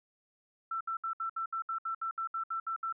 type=tone bursts; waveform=sine; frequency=1337 Hz; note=E6; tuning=24 cents sharp; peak=-32 dBFS; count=14; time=0.71-2.926 s; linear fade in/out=5 ms; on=97 ms; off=66 ms; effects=none